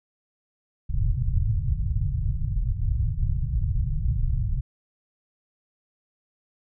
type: low-pass noise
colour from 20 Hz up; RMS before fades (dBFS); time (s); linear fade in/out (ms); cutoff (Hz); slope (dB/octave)
pink; -24; 0.89-4.61; 10; 140; 48
effects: none